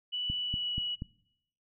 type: tone with pitch glide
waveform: sine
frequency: 2960 to 2931 Hz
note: F#7 to F#7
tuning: 0 to -17 cents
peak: -31 dBFS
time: 0.12-0.96 s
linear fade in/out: 20 ms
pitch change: -17 cents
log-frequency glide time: 0.39-0.76 s
type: click train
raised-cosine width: 5 ms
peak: -23 dBFS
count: 4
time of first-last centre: 0.3-1.021 s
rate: 4.16 Hz
effects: noise-tail reverb RT60 0.8 s tail -23 dB re dry